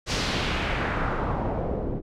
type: noise with low-pass filter sweep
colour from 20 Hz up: pink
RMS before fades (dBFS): -27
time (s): 0.06-2.02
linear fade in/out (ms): 50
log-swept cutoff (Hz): 5900 to 370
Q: 1.5
effects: none